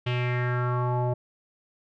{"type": "tone with low-pass filter sweep", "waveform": "square", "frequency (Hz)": 123.47, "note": "B2", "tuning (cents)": 0, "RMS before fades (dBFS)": -26, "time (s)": [0.06, 1.14], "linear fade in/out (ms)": 10, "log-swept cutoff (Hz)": [3000, 700], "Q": 4, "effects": []}